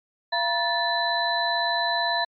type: tone cluster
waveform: sine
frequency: 684 / 957 / 1753 / 4011 Hz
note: F5 / A#5 / A6 / B7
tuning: -36 / +45 / -7 / +26 cents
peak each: -27 dBFS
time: 0.32-2.25 s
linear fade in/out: 10 ms
effects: MP3 64 kbps